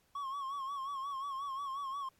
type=tone with vibrato; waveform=triangle; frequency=1099 Hz; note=C#6; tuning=15 cents flat; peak=-35 dBFS; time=0.15-2.09 s; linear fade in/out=5 ms; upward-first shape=sine; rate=5.6 Hz; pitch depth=71 cents each way; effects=pink hiss -72 dBFS RMS until 2.19 s + AAC 64 kbps